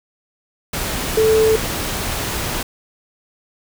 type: tone in noise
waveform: sine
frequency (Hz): 439.7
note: A4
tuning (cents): -1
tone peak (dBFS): -11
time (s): 1.17-1.56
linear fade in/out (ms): 5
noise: pink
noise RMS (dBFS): -23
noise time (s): 0.73-2.63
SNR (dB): +9
effects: none